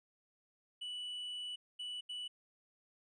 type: tone bursts at uneven times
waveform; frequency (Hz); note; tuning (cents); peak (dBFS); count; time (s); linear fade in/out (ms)
triangle; 2960; F#7; 0; -39; 3; 0.81-1.56 / 1.79-2.01 / 2.09-2.28; 10
effects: resampled to 22050 Hz